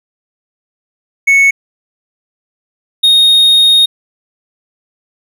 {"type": "tone pair in turn", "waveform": "triangle", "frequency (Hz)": [2210, 3717], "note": ["C#7", "A#7"], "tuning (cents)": [-6, -6], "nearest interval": "major sixth", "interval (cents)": 900, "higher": "second", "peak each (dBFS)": -3, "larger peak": "neither", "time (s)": [[1.27, 1.51], [3.03, 3.86]], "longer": "second", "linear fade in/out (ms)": 10, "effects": []}